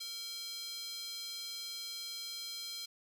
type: tone with high-pass filter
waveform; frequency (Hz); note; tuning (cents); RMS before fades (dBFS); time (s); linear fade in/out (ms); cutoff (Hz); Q
square; 459.7; A#4; -24; -43; 0-2.86; 10; 4000; 3.1
effects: none